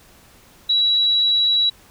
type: tone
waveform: sine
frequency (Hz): 3904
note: B7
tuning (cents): -21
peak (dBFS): -14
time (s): 0.69-1.7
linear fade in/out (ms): 10
effects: pink hiss -50 dBFS RMS until 1.9 s